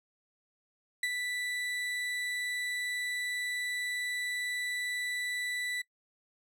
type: tone with ADSR envelope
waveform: 35% pulse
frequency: 1975.5 Hz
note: B6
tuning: in tune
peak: -26 dBFS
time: 1.03-5.82 s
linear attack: 3 ms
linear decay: 47 ms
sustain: -5 dB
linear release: 9 ms
effects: noise-tail reverb RT60 0.1 s tail -22 dB re dry + low-pass 12000 Hz 12 dB/octave